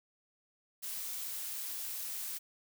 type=noise; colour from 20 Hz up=blue; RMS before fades=-40 dBFS; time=0.82-2.39 s; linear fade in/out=20 ms; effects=none